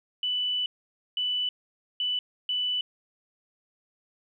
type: tone bursts at uneven times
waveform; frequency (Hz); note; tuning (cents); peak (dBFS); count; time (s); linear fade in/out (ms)
sine; 2981; F#7; +12; -25; 4; 0.23-0.66 / 1.17-1.49 / 2-2.19 / 2.49-2.81; 2
effects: 11-bit